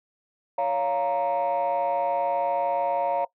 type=chord; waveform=sine; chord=Bb minor; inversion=first; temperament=just; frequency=559.4 / 699.2 / 932.3 Hz; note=Db5 / F5 / Bb5; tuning=+16 / +2 / 0 cents; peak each=-25 dBFS; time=0.58-3.25 s; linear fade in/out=5 ms; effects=noise-tail reverb RT60 0.1 s tail -19 dB re dry + tanh soft clip ceiling -18 dBFS